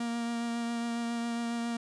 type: tone with vibrato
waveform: 45% pulse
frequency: 234.3 Hz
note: A#3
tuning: 9 cents sharp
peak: -31 dBFS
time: 0-1.77 s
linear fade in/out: 5 ms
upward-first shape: triangle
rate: 7.3 Hz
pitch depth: 15 cents each way
effects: resampled to 22050 Hz